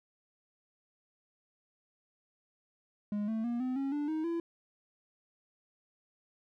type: tone with pitch steps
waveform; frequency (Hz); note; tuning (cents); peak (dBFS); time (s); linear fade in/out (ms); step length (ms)
triangle; 207.1 / 222 / 237.9 / 255 / 273.3 / 292.9 / 313.9 / 336.4; G#3 / A3 / A#3 / C4 / C#4 / D4 / D#4 / E4; -5 / +16 / +35 / -44 / -24 / -5 / +15 / +35; -29; 3.12-4.4; 2; 160
effects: none